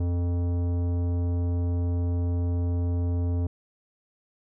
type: tone with tanh clipping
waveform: sine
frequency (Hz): 87.31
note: F2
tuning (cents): 0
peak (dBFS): -25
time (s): 0-3.47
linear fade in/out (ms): 5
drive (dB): 14
effects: none